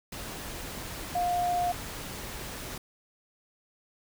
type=tone in noise; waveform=sine; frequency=708 Hz; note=F5; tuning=23 cents sharp; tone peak=-25 dBFS; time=1.15-1.72 s; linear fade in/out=5 ms; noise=pink; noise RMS=-39 dBFS; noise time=0.12-2.78 s; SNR=+11 dB; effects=none